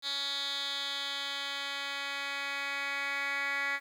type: tone with band-pass filter sweep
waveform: 10% pulse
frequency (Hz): 280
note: C#4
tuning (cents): +18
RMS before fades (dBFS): -35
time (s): 0.02-3.8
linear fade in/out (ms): 50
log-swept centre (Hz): 3800 to 2100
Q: 4.7
effects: 10-bit